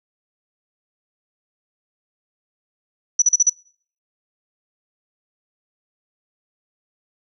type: tone bursts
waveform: sine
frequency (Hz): 5920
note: F#8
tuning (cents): 0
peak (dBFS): -10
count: 5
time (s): 3.19-3.497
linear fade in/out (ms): 5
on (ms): 31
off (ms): 38
effects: noise-tail reverb RT60 0.5 s tail -24 dB re dry